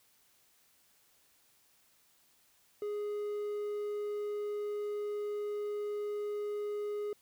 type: tone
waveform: triangle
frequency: 415.3 Hz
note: G#4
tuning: in tune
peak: -32 dBFS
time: 2.82-7.13 s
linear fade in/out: 2 ms
effects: white hiss -68 dBFS RMS until 7.21 s